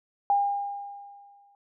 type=tone with exponential decay; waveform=sine; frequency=806 Hz; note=G5; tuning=48 cents sharp; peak=-18 dBFS; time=0.3-1.55 s; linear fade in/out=1 ms; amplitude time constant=270 ms; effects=none